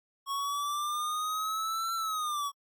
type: linear two-way sweep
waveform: square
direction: up then down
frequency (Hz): 1100 to 1351 to 1115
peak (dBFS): -31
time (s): 0.26-2.52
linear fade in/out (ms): 50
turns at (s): 1.94
effects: AAC 64 kbps